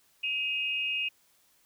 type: tone pair together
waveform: sine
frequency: 2529 / 2827 Hz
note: D#7 / F7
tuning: +28 / +20 cents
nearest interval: major second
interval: 192 cents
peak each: -30 / -32 dBFS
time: 0.23-1.09 s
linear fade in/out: 10 ms
effects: white hiss -66 dBFS RMS until 1.65 s